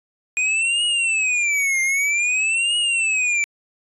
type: tone with vibrato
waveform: square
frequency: 2469 Hz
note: D#7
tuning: 14 cents flat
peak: -18 dBFS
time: 0.37-3.44 s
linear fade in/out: 0 ms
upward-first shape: triangle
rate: 0.52 Hz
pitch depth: 280 cents each way
effects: resampled to 24000 Hz